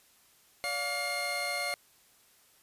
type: tone cluster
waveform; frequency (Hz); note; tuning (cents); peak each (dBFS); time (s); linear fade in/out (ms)
30% pulse; 574 / 706 / 2134; D5 / F5 / C7; -40 / +19 / +34; -36 / -35 / -30; 0.64-1.74; 0
effects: white hiss -63 dBFS RMS until 2.62 s + resampled to 32000 Hz